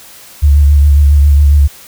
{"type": "tone with vibrato", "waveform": "sine", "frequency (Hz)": 72.1, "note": "D2", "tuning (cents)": -31, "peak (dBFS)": -3, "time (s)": [0.42, 1.68], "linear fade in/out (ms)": 20, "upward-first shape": "triangle", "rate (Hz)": 7.3, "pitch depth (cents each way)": 51, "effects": ["white hiss -36 dBFS RMS until 1.87 s"]}